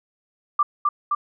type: tone with echo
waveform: sine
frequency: 1179 Hz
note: D6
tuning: 6 cents sharp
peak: -14 dBFS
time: 0.59-0.63 s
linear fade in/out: 5 ms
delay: 260 ms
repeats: 2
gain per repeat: -2 dB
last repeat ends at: 1.15 s
effects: none